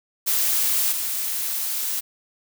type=noise with level steps; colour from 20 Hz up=blue; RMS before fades=-21 / -26 dBFS; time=0.26-2.01 s; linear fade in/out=20 ms; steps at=0.91 s; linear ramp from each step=20 ms; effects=none